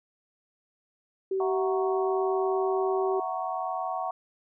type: tone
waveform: sine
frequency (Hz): 383.1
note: G4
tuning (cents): -40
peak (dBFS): -25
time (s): 1.31-3.2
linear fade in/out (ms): 5
type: chord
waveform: sine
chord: F# dominant seventh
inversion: third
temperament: equal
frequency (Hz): 659.3 / 740 / 932.3 / 1108.7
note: E5 / F#5 / A#5 / C#6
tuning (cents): 0 / 0 / 0 / 0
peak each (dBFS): -36 / -31 / -37 / -35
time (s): 1.4-4.11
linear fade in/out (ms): 2
effects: none